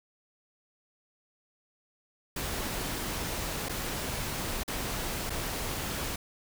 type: noise with dropouts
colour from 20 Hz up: pink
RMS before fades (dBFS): -34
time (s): 2.36-6.16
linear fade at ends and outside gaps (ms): 5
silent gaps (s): 3.687-3.693 / 4.635-4.678 / 5.297-5.302
effects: none